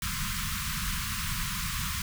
pink band-stop noise, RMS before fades -32 dBFS, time 0.02-2.02 s, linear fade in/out 2 ms, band 220 to 1000 Hz, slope 96 dB/octave, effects none

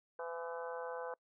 harmonic tone with a mistuned harmonic, 168.1 Hz, E3, 34 cents sharp, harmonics 3 / 4 / 5 / 6 / 7 / 8 / 9, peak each -42 / -49 / -48 / -49 / -54 / -55 / -51 dBFS, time 0.19-1.14 s, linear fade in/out 2 ms, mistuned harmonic 8, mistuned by -71 cents, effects noise-tail reverb RT60 0.1 s tail -26 dB re dry

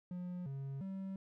triangle tone with pitch steps, 178.8 / 136.8 / 192.3 Hz, F3 / C#3 / G3, +41 / -23 / -33 cents, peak -38 dBFS, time 0.11-1.16 s, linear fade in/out 2 ms, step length 350 ms, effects none

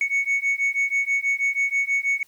sine beating tone pair, 2217 / 2223.2 Hz, C#7 / C#7, 0 / +4 cents, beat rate 6.2 Hz, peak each -21 dBFS, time 0.01-2.23 s, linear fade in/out 2 ms, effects tanh soft clip ceiling -17 dBFS + white hiss -59 dBFS RMS until 2.27 s

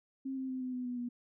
sine tone with pitch steps, 267.1 / 262.8 / 258.6 / 254.4 / 250.4 / 246.4 / 242.4 Hz, C4 / C4 / C4 / C4 / B3 / B3 / B3, +36 / +8 / -20 / -48 / +24 / -4 / -32 cents, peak -35 dBFS, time 0.25-1.09 s, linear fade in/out 10 ms, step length 120 ms, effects none

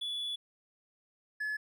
triangle tone pair in turn, 3429 / 1711.3 Hz, A7 / A6, -45 / -49 cents, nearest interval octave, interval 1204 cents, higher first, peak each -32 / -30 dBFS, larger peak second, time 0.01-0.36 / 1.4-1.57 s, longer first, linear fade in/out 10 ms, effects tanh soft clip ceiling -26 dBFS

